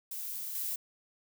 violet noise with level steps, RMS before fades -39 / -35 dBFS, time 0.11-0.76 s, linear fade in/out 5 ms, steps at 0.55 s, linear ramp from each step 2 ms, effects none

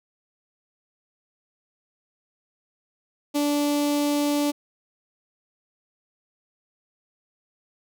sawtooth tone with notch filter, 291 Hz, D4, 16 cents flat, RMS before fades -23 dBFS, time 3.34-4.52 s, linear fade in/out 20 ms, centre 1600 Hz, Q 0.91, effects none

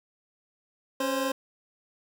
25% pulse tone pair together, 273.2 / 523.3 Hz, C#4 / C5, -25 / 0 cents, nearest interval major seventh, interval 1125 cents, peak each -26 / -25 dBFS, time 1-1.32 s, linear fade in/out 5 ms, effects none

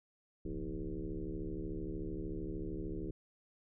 sine tone with frequency modulation, 174.7 Hz, F3, 1 cent sharp, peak -37 dBFS, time 0.45-3.11 s, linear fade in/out 5 ms, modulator 73.2 Hz, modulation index 3.3, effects none

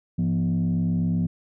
sine tone with frequency modulation, 171.9 Hz, F3, 27 cents flat, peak -19 dBFS, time 0.18-1.27 s, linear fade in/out 10 ms, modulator 68 Hz, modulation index 0.88, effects tanh soft clip ceiling -17 dBFS

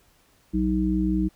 harmonic tone, 62.7 Hz, B1, 27 cents sharp, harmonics 1 / 3 / 5, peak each -27 / -24 / -24 dBFS, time 0.53-1.29 s, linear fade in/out 20 ms, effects pink hiss -61 dBFS RMS until 1.35 s

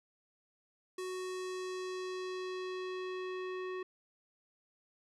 square tone with low-pass filter sweep, 369.9 Hz, F#4, in tune, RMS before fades -40 dBFS, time 0.98-3.83 s, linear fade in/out 5 ms, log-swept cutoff 9700 to 2300 Hz, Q 1.2, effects none

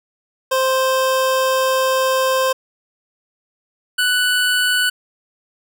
25% pulse tone pair in turn, 523.3 / 1485.7 Hz, C5 / F#6, 0 / +7 cents, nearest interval octave + tritone, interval 1807 cents, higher second, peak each -11 dBFS, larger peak neither, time 0.51-2.53 / 3.98-4.9 s, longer first, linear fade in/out 10 ms, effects none

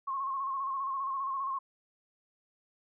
sine tone with vibrato, 1081 Hz, C#6, 44 cents flat, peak -31 dBFS, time 0.07-1.59 s, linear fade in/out 10 ms, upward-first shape square, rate 15 Hz, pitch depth 41 cents each way, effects none

